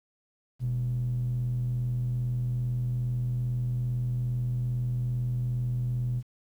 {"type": "tone with band-pass filter", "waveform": "square", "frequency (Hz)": 41.2, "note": "E1", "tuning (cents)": 0, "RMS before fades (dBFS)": -29, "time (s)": [0.59, 6.23], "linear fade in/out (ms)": 50, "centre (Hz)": 130, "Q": 8.1, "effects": ["10-bit"]}